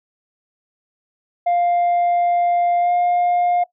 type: tone with pitch glide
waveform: sine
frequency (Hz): 700 to 707.7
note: F5 to F5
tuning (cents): +4 to +23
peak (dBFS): -12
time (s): 1.46-3.64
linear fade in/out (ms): 10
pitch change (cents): +19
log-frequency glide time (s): 2.8-2.91
effects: noise-tail reverb RT60 0.1 s tail -19 dB re dry + tanh soft clip ceiling -13 dBFS